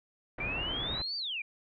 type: low-pass noise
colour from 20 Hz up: pink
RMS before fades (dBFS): -39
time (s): 0.38-1.02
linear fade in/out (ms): 5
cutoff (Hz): 2100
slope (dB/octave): 24
type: exponential two-way sweep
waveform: sine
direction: up then down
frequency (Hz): 2314 to 4699 to 2314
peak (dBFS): -33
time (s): 0.4-1.42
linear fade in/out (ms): 5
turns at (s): 1.17
effects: none